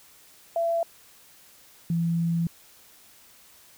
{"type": "tone pair in turn", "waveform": "sine", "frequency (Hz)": [672, 168], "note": ["E5", "E3"], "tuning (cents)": [33, 33], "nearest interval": "2 octaves", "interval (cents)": 2400, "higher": "first", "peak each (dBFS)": -22, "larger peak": "neither", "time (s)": [[0.56, 0.83], [1.9, 2.47]], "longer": "second", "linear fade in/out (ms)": 2, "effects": ["white hiss -54 dBFS RMS until 3.77 s"]}